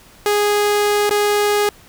sawtooth tone with dropouts, 413.8 Hz, G#4, 6 cents flat, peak -10 dBFS, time 0.26-1.69 s, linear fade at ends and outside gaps 1 ms, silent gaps 1.094-1.109 s, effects pink hiss -46 dBFS RMS until 1.88 s

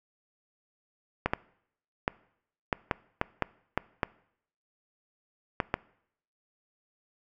clicks, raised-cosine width 0.5 ms, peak -10 dBFS, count 11, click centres 1.26 / 1.335 / 2.079 / 2.728 / 2.912 / 3.214 / 3.423 / 3.776 / 4.032 / 5.602 / 5.741 s, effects noise-tail reverb RT60 0.7 s tail -22 dB re dry

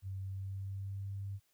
sine tone with pitch glide, 96 to 98.76 Hz, G2 to G2, -36 to +13 cents, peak -38 dBFS, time 0.02-1.4 s, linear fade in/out 50 ms, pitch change +49 cents, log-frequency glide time 0.2-1.13 s, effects white hiss -75 dBFS RMS until 1.53 s

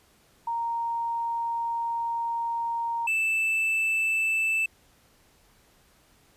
sine / triangle tone pair in turn, 930 / 2641 Hz, A#5 / E7, -4 / +3 cents, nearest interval octave + tritone, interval 1807 cents, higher second, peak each -26 / -21 dBFS, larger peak second, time 0.47-3.07 / 3.07-4.66 s, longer first, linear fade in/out 5 ms, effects pink hiss -61 dBFS RMS until 6.36 s + resampled to 32000 Hz

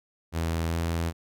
sawtooth tone with pitch glide, 82.4 to 83.45 Hz, E2 to E2, 0 to +22 cents, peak -22 dBFS, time 0.32-1.13 s, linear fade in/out 50 ms, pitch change +22 cents, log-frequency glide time 0.67-0.75 s, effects none

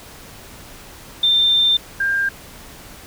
sine tone pair in turn, 3587 / 1597.8 Hz, A7 / G6, +33 / +33 cents, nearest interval octave + major second, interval 1400 cents, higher first, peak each -12 / -16 dBFS, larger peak first, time 1.23-1.77 / 2-2.29 s, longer first, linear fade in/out 5 ms, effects pink hiss -40 dBFS RMS until 3.06 s

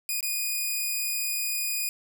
5% pulse tone with dropouts, 2467 Hz, D#7, 15 cents flat, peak -17 dBFS, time 0.09-1.89 s, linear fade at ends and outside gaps 1 ms, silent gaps 0.207-0.228 s, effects none

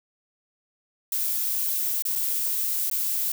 violet noise with dropouts, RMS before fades -26 dBFS, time 1.12-3.32 s, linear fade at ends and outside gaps 2 ms, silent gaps 2.023-2.052 / 2.154-2.158 / 2.899-2.913 s, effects none

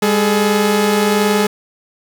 sawtooth tone pair together, 202.6 / 426.5 Hz, G#3 / G#4, -43 / +46 cents, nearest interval octave + minor second, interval 1289 cents, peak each -11 dBFS, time 0.02-1.47 s, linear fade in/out 5 ms, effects none

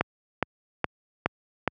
click train, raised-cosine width 0.5 ms, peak -7 dBFS, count 5, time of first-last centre 0.01-1.677 s, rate 2.4 Hz, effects high-pass 80 Hz 12 dB/octave

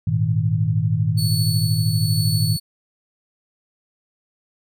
sine chord, Ab suspended second, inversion none, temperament equal with one note detuned, 103.83 / 116.54 / 157.28 Hz, Ab2 / Bb2 / Eb3, 0 / 0 / +19 cents, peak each -21 dBFS, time 0.07-2.57 s, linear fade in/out 5 ms
sawtooth tone with tremolo, 4435 Hz, C#8, in tune, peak -21 dBFS, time 1.17-2.6 s, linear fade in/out 20 ms, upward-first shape sine, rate 1.1 Hz, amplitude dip 35%
effects none

